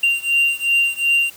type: beating tone pair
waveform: triangle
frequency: 2774 / 2776.7 Hz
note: F7 / F7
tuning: -12 / -11 cents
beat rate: 2.7 Hz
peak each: -16 / -17 dBFS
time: 0.03-1.3 s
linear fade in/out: 5 ms
effects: white hiss -43 dBFS RMS until 1.36 s